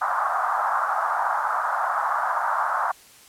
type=band-pass noise; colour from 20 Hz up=white; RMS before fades=-24 dBFS; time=0.01-2.92 s; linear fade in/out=10 ms; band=700 to 1400 Hz; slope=48 dB/octave; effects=white hiss -50 dBFS RMS until 3.28 s + low-pass 12000 Hz 12 dB/octave